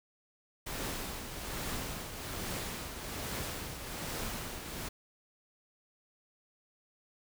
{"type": "noise with tremolo", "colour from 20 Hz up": "pink", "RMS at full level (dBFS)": -37, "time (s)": [0.66, 4.89], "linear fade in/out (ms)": 10, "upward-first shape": "triangle", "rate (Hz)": 1.2, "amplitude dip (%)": 55, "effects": []}